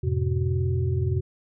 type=tone cluster; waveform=sine; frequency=87.6 / 108.5 / 128.7 / 373.4 Hz; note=F2 / A2 / C3 / F#4; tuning=+6 / -24 / -28 / +16 cents; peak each=-25 / -28 / -26 / -32 dBFS; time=0.03-1.21 s; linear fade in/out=10 ms; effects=none